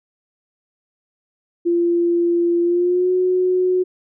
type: tone with pitch glide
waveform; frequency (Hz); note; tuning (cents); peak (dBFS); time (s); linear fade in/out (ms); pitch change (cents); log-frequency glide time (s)
sine; 343.9 to 366.5; F4 to F#4; -27 to -16; -14; 1.65-3.84; 20; +111; 2.62-3.11
effects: none